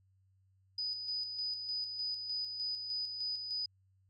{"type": "tone with tremolo", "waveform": "sine", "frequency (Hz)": 4978, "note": "D#8", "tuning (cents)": 0, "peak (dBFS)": -34, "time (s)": [0.78, 3.66], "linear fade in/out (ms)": 5, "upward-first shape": "square", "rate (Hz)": 3.3, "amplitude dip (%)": 45, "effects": ["added 95 Hz sine -67 dBFS peak until 4.09 s"]}